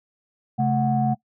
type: tone cluster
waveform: sine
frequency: 134.6 / 217.8 / 737 Hz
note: C3 / A3 / F#5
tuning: +49 / -17 / -7 cents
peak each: -22 dBFS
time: 0.58-1.15 s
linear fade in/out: 20 ms
effects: noise-tail reverb RT60 0.1 s tail -21 dB re dry + tanh soft clip ceiling -10 dBFS